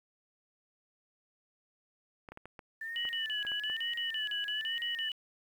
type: clicks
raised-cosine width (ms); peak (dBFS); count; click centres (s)
0.5; -31; 9; 2.288 / 2.32 / 2.374 / 2.456 / 2.592 / 3.052 / 3.45 / 3.518 / 3.699
type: tone with vibrato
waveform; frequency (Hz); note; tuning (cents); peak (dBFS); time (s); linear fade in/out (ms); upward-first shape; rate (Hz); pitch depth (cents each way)
sine; 1764; A6; +4; -37; 2.81-5.09; 5; sine; 1.1; 110
type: tone bursts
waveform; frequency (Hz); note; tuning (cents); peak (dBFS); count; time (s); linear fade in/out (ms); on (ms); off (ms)
sine; 2957; F#7; -2; -33; 13; 2.96-5.118; 0; 130; 39
effects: 10-bit